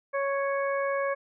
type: harmonic tone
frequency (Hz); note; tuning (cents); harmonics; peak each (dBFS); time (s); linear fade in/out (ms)
554.4; C#5; 0; 1 / 2 / 3 / 4; -27 / -32 / -35 / -39; 0.13-1.15; 20
effects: none